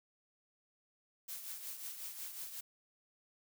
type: noise with tremolo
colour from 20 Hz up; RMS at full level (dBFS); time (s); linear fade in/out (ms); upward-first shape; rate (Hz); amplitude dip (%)
blue; -43; 1.28-2.61; 10; triangle; 5.5; 60
effects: none